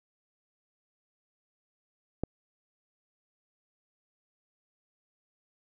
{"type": "click", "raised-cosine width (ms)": 2, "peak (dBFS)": -16, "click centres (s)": 2.236, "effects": []}